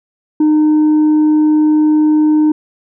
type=tone with tanh clipping; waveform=sine; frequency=305.9 Hz; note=D#4; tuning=29 cents flat; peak=-8 dBFS; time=0.4-2.52 s; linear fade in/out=5 ms; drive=2 dB; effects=none